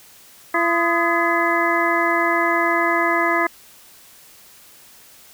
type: harmonic tone with a mistuned harmonic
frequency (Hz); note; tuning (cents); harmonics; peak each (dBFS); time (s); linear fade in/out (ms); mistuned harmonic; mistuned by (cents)
338.6; E4; +46; 1 / 2 / 3 / 4 / 5 / 6; -23 / -23 / -23 / -23 / -23 / -23; 0.54-3.47; 5; 4; -140
effects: white hiss -47 dBFS RMS until 5.33 s